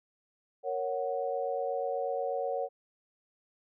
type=chord; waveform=sine; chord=F# major; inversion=first; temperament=equal; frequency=466.2 / 554.4 / 740 Hz; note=A#4 / C#5 / F#5; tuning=0 / 0 / 0 cents; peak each=-35 / -33 / -35 dBFS; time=0.63-2.69 s; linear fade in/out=50 ms; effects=none